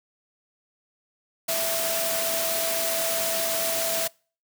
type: tone in noise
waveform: sine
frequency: 661 Hz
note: E5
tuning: 5 cents sharp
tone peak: -28 dBFS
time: 1.48-4.08 s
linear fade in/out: 10 ms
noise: white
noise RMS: -27 dBFS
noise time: 1.48-4.08 s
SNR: -4 dB
effects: noise-tail reverb RT60 0.4 s tail -26 dB re dry + high-pass 150 Hz 12 dB/octave